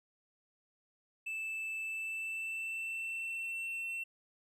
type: tone with pitch glide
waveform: triangle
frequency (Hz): 2637 to 2699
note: E7 to E7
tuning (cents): 0 to +40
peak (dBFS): -35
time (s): 1.26-4.04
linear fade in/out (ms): 10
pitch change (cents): +40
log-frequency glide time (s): 1.82-3.55
effects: none